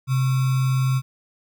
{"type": "tone with sample-and-hold", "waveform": "sine", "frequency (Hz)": 130.81, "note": "C3", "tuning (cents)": 0, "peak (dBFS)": -17, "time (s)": [0.07, 1.02], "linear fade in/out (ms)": 50, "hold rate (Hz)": 1225, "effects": []}